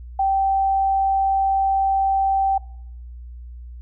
sine tone, 778 Hz, G5, 13 cents flat, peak -16 dBFS, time 0.19-2.58 s, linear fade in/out 5 ms, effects noise-tail reverb RT60 0.7 s tail -23 dB re dry + added 60 Hz sine -34 dBFS peak until 3.81 s

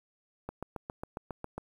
click train, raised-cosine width 1 ms, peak -23 dBFS, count 9, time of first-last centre 0.49-1.58 s, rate 7.34 Hz, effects 9-bit

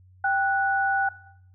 sine tone pair together, 784 / 1474.9 Hz, G5 / F#6, 0 / -6 cents, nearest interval major seventh, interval 1094 cents, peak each -23 dBFS, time 0.24-1.09 s, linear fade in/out 5 ms, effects noise-tail reverb RT60 0.7 s tail -17 dB re dry + added 92 Hz sine -51 dBFS peak until 1.54 s

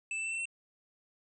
square tone with pitch steps, 2637 / 2654 / 2671 / 2688 / 2705 Hz, E7 / E7 / E7 / E7 / E7, 0 / +11 / +22 / +33 / +44 cents, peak -34 dBFS, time 0.11-0.455 s, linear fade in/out 2 ms, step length 69 ms, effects resampled to 24000 Hz

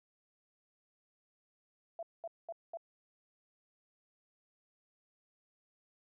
sine tone bursts, 670 Hz, E5, 28 cents sharp, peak -39 dBFS, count 4, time 1.99-2.772 s, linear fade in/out 2 ms, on 38 ms, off 210 ms, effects none

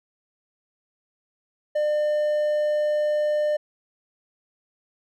triangle tone, 600 Hz, D5, 37 cents sharp, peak -18 dBFS, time 1.75-3.57 s, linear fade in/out 10 ms, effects none

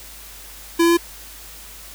square tone with pitch steps, 336.2 / 338.7 / 341.3 Hz, E4 / E4 / F4, +34 / +47 / -40 cents, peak -13 dBFS, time 0.79-0.973 s, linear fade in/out 10 ms, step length 61 ms, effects added 50 Hz sine -44 dBFS peak until 1.94 s + white hiss -40 dBFS RMS until 1.94 s

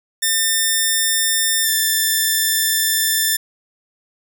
5% pulse tone with pitch glide, 1800 to 1771.1 Hz, A6 to A6, +39 to +11 cents, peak -5 dBFS, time 0.22-3.37 s, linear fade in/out 10 ms, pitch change -28 cents, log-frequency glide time 1.63-1.69 s, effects none

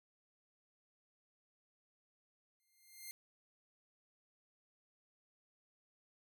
5% pulse tone with exponential growth, 2105 Hz, C7, 10 cents sharp, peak -34 dBFS, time 2.6-3.11 s, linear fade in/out 0 ms, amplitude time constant 110 ms, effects none

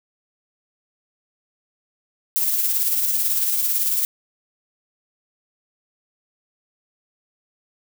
violet noise with tremolo, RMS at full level -19 dBFS, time 2.36-4.05 s, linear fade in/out 0 ms, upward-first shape sine, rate 18 Hz, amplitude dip 40%, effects none

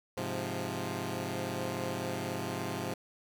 10% pulse chord, F minor, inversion first, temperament equal, 103.83 / 130.81 / 174.61 Hz, Ab2 / C3 / F3, 0 / 0 / 0 cents, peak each -30 / -30 / -30 dBFS, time 0.17-2.94 s, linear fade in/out 5 ms, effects none

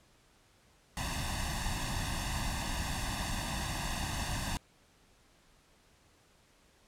pink noise with comb filter, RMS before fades -35 dBFS, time 0.97-4.57 s, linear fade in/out 0 ms, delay 1.1 ms, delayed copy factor +0.9, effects pink hiss -65 dBFS RMS until 6.87 s + low-pass 10000 Hz 12 dB/octave

